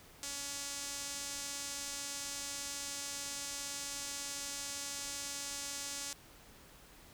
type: tone with band-pass filter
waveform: sawtooth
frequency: 281.9 Hz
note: C#4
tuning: 29 cents sharp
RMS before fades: -42 dBFS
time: 0.23-6.13 s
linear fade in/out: 0 ms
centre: 7100 Hz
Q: 1.7
effects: pink hiss -58 dBFS RMS until 7.13 s